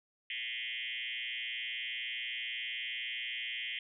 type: tone with frequency modulation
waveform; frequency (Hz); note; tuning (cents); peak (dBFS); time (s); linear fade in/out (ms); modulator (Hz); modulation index
sine; 2605; E7; -21; -36; 0.3-3.79; 2; 119; 5.7
effects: none